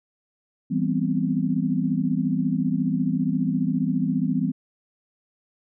sine chord, C major seventh, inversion first, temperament equal, 164.81 / 196 / 246.9 / 261.6 Hz, E3 / G3 / B3 / C4, 0 / 0 / 0 / 0 cents, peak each -26 dBFS, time 0.7-4.52 s, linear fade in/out 20 ms, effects none

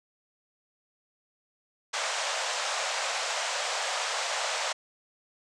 pink band-pass noise, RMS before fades -31 dBFS, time 1.93-4.73 s, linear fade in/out 10 ms, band 540 to 8100 Hz, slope 48 dB/octave, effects none

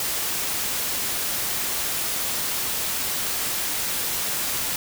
white noise, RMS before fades -26 dBFS, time 0-4.76 s, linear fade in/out 2 ms, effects none

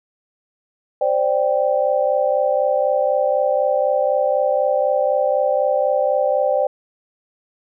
sine chord, C suspended second, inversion none, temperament equal, 523.3 / 587.3 / 784 Hz, C5 / D5 / G5, 0 / 0 / 0 cents, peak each -19 / -18 / -22 dBFS, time 1.01-6.67 s, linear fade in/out 5 ms, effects none

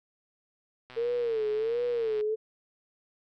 click train, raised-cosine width 0.3 ms, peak -31 dBFS, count 166, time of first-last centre 0.9-2.21 s, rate 126 Hz
sine tone with vibrato, 453.9 Hz, A#4, 46 cents flat, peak -26 dBFS, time 0.96-2.36 s, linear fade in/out 20 ms, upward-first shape sine, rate 1.4 Hz, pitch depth 120 cents each way
effects none

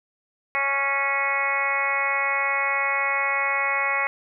harmonic tone with a mistuned harmonic, 277.2 Hz, C#4, in tune, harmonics 2 / 3 / 4 / 5 / 6 / 7 / 8 / 9, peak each -33 / -31 / -28 / -32 / -36 / -27 / -25 / -33 dBFS, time 0.55-4.07 s, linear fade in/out 0 ms, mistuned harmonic 8, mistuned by -17 cents, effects none

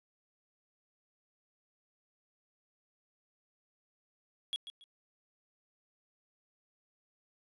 triangle tone with echo, 3330 Hz, G#7, 4 cents sharp, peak -31 dBFS, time 4.53-4.56 s, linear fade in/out 0 ms, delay 140 ms, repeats 2, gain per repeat -11 dB, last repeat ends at 4.84 s, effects resampled to 24000 Hz

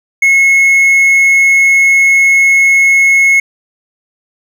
triangle tone, 2178 Hz, C#7, 31 cents flat, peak -3 dBFS, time 0.22-3.4 s, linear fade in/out 5 ms, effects none

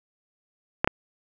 clicks, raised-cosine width 0.5 ms, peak -4 dBFS, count 2, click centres 0.845 / 0.875 s, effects none

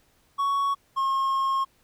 triangle tone pair in turn, 1115 / 1077.6 Hz, C#6 / C#6, +10 / -49 cents, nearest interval minor second, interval 59 cents, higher first, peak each -20 dBFS, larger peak neither, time 0.38-0.75 / 0.96-1.65 s, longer second, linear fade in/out 20 ms, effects pink hiss -64 dBFS RMS until 1.83 s

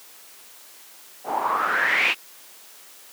white noise with low-pass filter sweep, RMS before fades -22 dBFS, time 1.24-2.15 s, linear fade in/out 50 ms, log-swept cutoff 710 to 2800 Hz, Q 6.6, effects white hiss -47 dBFS RMS until 3.12 s + high-pass 300 Hz 12 dB/octave

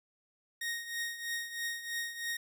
sawtooth tone with tremolo, 1864.7 Hz, A#6, in tune, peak -29 dBFS, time 0.61-2.37 s, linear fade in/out 5 ms, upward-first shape triangle, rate 3.1 Hz, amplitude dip 75%, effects none

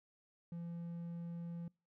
triangle tone, 170.2 Hz, F3, 44 cents flat, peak -40 dBFS, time 0.52-1.68 s, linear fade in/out 2 ms, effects noise-tail reverb RT60 0.3 s tail -26 dB re dry

